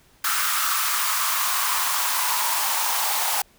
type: noise with high-pass filter sweep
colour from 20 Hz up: white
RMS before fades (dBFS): -23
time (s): 0.24-3.42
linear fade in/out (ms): 5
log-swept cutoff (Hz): 1300 to 820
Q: 4.6
effects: pink hiss -57 dBFS RMS until 3.58 s